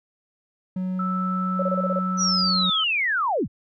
triangle tone, 185 Hz, F#3, in tune, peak -22 dBFS, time 0.76-2.7 s, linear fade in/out 5 ms
sine tone with pitch glide, 1316 to 1288.9 Hz, E6 to E6, -3 to -39 cents, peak -26 dBFS, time 0.99-2.84 s, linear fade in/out 5 ms, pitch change -36 cents, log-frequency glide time 2.42-2.6 s
sine tone bursts, 554.4 Hz, C#5, in tune, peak -22 dBFS, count 7, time 1.59-1.991 s, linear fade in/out 5 ms, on 35 ms, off 26 ms
sine linear sweep, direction down, 5990 to 49.05 Hz, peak -20 dBFS, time 2.17-3.48 s, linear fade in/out 50 ms
effects none

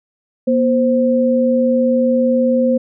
sine tone pair together, 239.9 / 521.7 Hz, A#3 / C5, +50 / -5 cents, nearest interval octave + minor second, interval 1345 cents, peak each -14 dBFS, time 0.47-2.78 s, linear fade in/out 10 ms, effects none

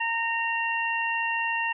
sine tone cluster, 920 / 1844 / 2757 Hz, A#5 / A#6 / F7, -23 / -19 / -23 cents, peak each -29 dBFS, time 0-1.73 s, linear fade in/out 10 ms, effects none

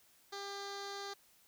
15% pulse tone with low-pass filter, 399.1 Hz, G4, 31 cents sharp, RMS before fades -44 dBFS, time 0.32-1.14 s, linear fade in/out 10 ms, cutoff 5200 Hz, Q 4.4, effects white hiss -67 dBFS RMS until 1.47 s

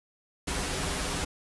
pink noise with comb filter, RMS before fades -31 dBFS, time 0.47-1.25 s, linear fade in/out 10 ms, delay 8.9 ms, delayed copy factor -0.85, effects resampled to 24000 Hz

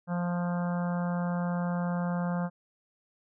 harmonic tone, 175.4 Hz, F3, 8 cents sharp, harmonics 1 / 3 / 4 / 5 / 6 / 7 / 8 / 9, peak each -28 / -38 / -40 / -42 / -44 / -45 / -46 / -47 dBFS, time 0.07-2.5 s, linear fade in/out 50 ms, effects none

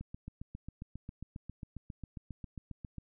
click train, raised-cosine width 5 ms, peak -30 dBFS, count 23, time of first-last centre 0.01-2.983 s, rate 7.4 Hz, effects none

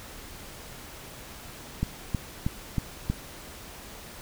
click train, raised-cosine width 5 ms, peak -13 dBFS, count 5, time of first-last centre 1.83-3.1 s, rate 3.15 Hz, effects pink hiss -44 dBFS RMS until 4.21 s

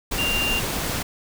sine tone in noise, 2786 Hz, F7, 5 cents flat, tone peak -22 dBFS, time 0.18-0.6 s, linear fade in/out 10 ms, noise pink, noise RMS -26 dBFS, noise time 0.11-1.03 s, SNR +1 dB, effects none

